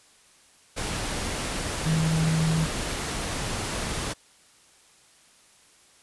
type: tone in noise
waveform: sine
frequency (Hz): 160.1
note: D#3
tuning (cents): +50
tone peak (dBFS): -21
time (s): 1.85-2.66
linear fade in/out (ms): 20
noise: pink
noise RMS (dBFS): -30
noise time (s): 0.76-4.14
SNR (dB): +6
effects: white hiss -57 dBFS RMS until 6.02 s + resampled to 24000 Hz